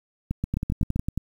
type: two click trains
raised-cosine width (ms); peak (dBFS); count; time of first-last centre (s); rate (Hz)
5; -13 / -13; 6 / 8; 0.31-0.96 / 0.54-1.176; 7.69 / 11
effects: 8-bit